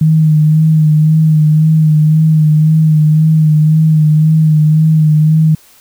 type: tone with vibrato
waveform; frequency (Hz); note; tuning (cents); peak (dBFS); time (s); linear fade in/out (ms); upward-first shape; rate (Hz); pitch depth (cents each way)
sine; 155.56; D#3; 0; -5; 0.01-5.55; 5; sine; 1.9; 31
effects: white hiss -44 dBFS RMS until 5.8 s